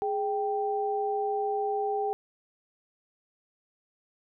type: tone pair together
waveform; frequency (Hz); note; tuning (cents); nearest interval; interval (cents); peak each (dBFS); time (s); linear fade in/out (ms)
sine; 416.8 / 784; G#4 / G5; +6 / 0; major seventh; 1094; -29 / -29; 0.02-2.13; 0
effects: none